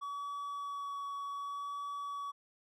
triangle tone with vibrato, 1134 Hz, C#6, 39 cents sharp, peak -36 dBFS, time 0.01-2.32 s, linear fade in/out 20 ms, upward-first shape sine, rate 0.67 Hz, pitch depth 10 cents each way, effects none

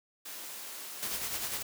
white high-pass noise, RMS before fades -43 dBFS, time 0.25-1.16 s, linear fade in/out 10 ms, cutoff 250 Hz, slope 12 dB/octave
white noise with tremolo, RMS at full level -34 dBFS, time 1.02-1.63 s, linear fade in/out 10 ms, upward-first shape sine, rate 10 Hz, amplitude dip 45%
effects none

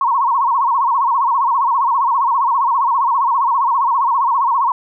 sine tone with vibrato, 1013 Hz, B5, 44 cents sharp, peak -12 dBFS, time 0.01-4.72 s, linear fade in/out 2 ms, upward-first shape sine, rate 15 Hz, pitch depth 170 cents each way, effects none

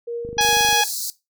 sine tone with tremolo, 470.5 Hz, A#4, 16 cents sharp, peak -23 dBFS, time 0.07-0.82 s, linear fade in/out 10 ms, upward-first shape triangle, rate 2.8 Hz, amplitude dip 60%
click train, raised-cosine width 3 ms, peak -23 dBFS, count 13, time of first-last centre 0.25-0.728 s, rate 25.1 Hz
harmonic tone, 833 Hz, G#5, 5 cents sharp, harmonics 1 / 2 / 3 / 4 / 5 / 6 / 7, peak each -19 / -22 / -25 / -22 / -28 / -29 / -23 dBFS, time 0.38-0.84 s, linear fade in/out 5 ms
pink high-pass noise, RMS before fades -27 dBFS, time 0.41-1.1 s, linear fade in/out 0 ms, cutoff 4100 Hz, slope 96 dB/octave
effects noise-tail reverb RT60 0.2 s tail -17 dB re dry

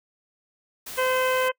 white noise, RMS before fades -37 dBFS, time 0.86-1.49 s, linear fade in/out 10 ms
harmonic tone, 514 Hz, C5, 31 cents flat, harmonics 1 / 2 / 3 / 4 / 5 / 6, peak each -23 / -27 / -29 / -32 / -34 / -35 dBFS, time 0.97-1.52 s, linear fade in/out 20 ms
effects noise-tail reverb RT60 0.1 s tail -26 dB re dry

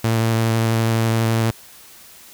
sawtooth tone with vibrato, 113.3 Hz, A#2, 49 cents flat, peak -12 dBFS, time 0.04-1.51 s, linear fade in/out 5 ms, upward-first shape triangle, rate 12 Hz, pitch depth 17 cents each way, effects white hiss -44 dBFS RMS until 2.33 s

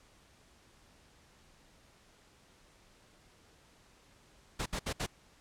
pink noise bursts, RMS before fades -35 dBFS, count 4, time 4.59-5.065 s, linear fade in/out 10 ms, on 70 ms, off 65 ms, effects pink hiss -63 dBFS RMS until 5.4 s + low-pass 9000 Hz 12 dB/octave

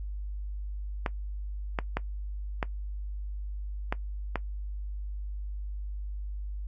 clicks, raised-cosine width 0.5 ms, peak -13 dBFS, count 6, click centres 1.062 / 1.788 / 1.97 / 2.628 / 3.925 / 4.357 s, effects noise-tail reverb RT60 0.1 s tail -18 dB re dry + added 50 Hz sine -33 dBFS peak until 6.67 s

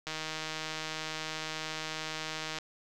click train, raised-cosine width 0.2 ms, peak -19 dBFS, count 396, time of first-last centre 0.07-2.586 s, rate 157 Hz, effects none

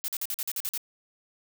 blue noise bursts, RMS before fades -31 dBFS, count 9, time 0.04-0.777 s, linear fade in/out 0 ms, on 41 ms, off 46 ms, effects none

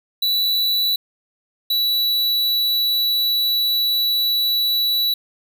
square tone pair in turn, 3951 / 3937 Hz, B7 / B7, 0 / -6 cents, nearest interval unison, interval 6 cents, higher first, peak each -17 dBFS, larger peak neither, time 0.22-0.96 / 1.7-5.14 s, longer second, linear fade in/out 5 ms, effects none

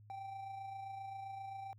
triangle tone with amplitude modulation, 780 Hz, G5, 9 cents flat, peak -40 dBFS, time 0.1-1.73 s, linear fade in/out 0 ms, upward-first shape sine, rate 27.6 Hz, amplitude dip 40%, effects added 105 Hz sine -57 dBFS peak until 1.78 s

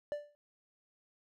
triangle tone with exponential decay, 587.3 Hz, D5, in tune, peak -29 dBFS, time 0.12-0.35 s, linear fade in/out 0 ms, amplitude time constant 50 ms, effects none

